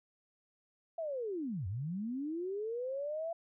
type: linear two-way sweep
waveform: sine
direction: down then up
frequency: 679 to 86.1 to 679 Hz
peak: -35 dBFS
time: 0.98-3.33 s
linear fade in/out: 5 ms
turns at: 1.67 s
effects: none